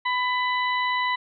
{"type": "harmonic tone with a mistuned harmonic", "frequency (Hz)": 998, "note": "B5", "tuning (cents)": 18, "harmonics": [1, 2, 3, 4], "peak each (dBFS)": [-24, -26, -35, -34], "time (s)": [0.05, 1.16], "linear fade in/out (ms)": 10, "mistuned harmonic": 4, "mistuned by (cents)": -24, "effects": []}